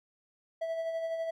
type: tone with tremolo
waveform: triangle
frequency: 656 Hz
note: E5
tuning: 9 cents flat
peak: -28 dBFS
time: 0.61-1.31 s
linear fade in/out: 10 ms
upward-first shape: sine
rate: 12 Hz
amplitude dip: 40%
effects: none